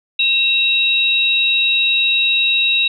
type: tone pair together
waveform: sine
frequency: 2700 / 3818 Hz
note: E7 / A#7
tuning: +41 / +41 cents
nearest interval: tritone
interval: 600 cents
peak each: -15 dBFS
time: 0.19-2.88 s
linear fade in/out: 5 ms
effects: none